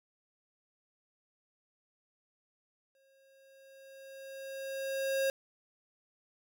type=tone with exponential growth; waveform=square; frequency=540 Hz; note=C#5; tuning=45 cents flat; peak=-28 dBFS; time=2.95-5.3 s; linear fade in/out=1 ms; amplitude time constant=510 ms; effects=none